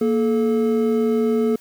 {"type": "tone pair together", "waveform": "triangle", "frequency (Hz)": [233.5, 432.7], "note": ["A#3", "A4"], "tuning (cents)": [3, -29], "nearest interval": "major seventh", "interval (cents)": 1068, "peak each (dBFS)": -17, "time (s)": [0.01, 1.56], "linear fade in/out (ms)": 5, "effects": ["white hiss -51 dBFS RMS until 1.6 s"]}